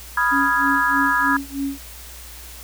sine chord, F half-diminished seventh, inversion second, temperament equal, 987.8 / 1244.5 / 1396.9 / 1661.2 Hz, Cb6 / Eb6 / F6 / Ab6, 0 / 0 / 0 / 0 cents, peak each -21 / -23 / -25 / -19 dBFS, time 0.17-1.37 s, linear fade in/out 5 ms
sine tone with tremolo, 277.2 Hz, C#4, in tune, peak -20 dBFS, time 0.31-1.79 s, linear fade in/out 20 ms, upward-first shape sine, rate 3.2 Hz, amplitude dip 95%
effects added 60 Hz sine -40 dBFS peak until 2.63 s + white hiss -40 dBFS RMS until 2.63 s

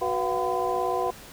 sine tone cluster, 371.1 / 489.4 / 693 / 750 / 1013 Hz, F#4 / B4 / F5 / F#5 / B5, +5 / -16 / -14 / +23 / +44 cents, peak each -30 dBFS, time 0.01-1.11 s, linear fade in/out 10 ms, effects pink hiss -45 dBFS RMS until 1.32 s

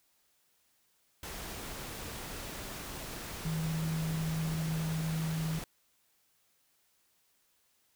sine tone in noise, 160 Hz, D#3, 49 cents sharp, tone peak -31 dBFS, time 3.45-5.59 s, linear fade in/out 2 ms, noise pink, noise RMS -42 dBFS, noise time 1.23-5.64 s, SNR +8 dB, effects white hiss -72 dBFS RMS until 7.95 s

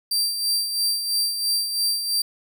sawtooth tone with tremolo, 4699 Hz, D8, in tune, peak -16 dBFS, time 0.11-2.22 s, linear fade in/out 5 ms, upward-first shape sine, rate 3 Hz, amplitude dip 55%, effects none

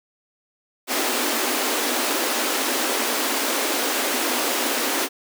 pink high-pass noise, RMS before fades -23 dBFS, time 0.87-5.09 s, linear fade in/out 50 ms, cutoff 240 Hz, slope 96 dB/octave, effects none

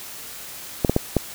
clicks, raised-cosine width 2 ms, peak -3 dBFS, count 4, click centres 0.848 / 0.896 / 0.964 / 1.167 s, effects white hiss -37 dBFS RMS until 1.34 s

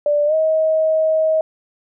sine tone with pitch glide, 587.3 to 633.1 Hz, D5 to D#5, 0 to +30 cents, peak -13 dBFS, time 0.06-1.41 s, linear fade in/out 2 ms, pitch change +130 cents, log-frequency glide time 0.26-0.34 s, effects none

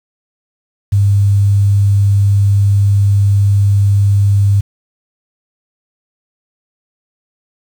sine tone with quantisation, 100.2 Hz, G2, 38 cents sharp, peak -7 dBFS, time 0.92-4.61 s, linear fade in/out 10 ms, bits 6, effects none

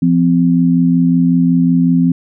sine tone pair together, 171.89 / 257.3 Hz, F3 / C4, -27 / -29 cents, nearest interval perfect fifth, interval 698 cents, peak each -11 dBFS, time 0.02-2.12 s, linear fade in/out 5 ms, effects none

